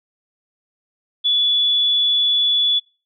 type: tone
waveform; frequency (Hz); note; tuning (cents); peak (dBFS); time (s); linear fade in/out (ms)
sine; 3431; A7; -44; -14; 1.24-2.8; 20
effects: noise-tail reverb RT60 0.4 s tail -26 dB re dry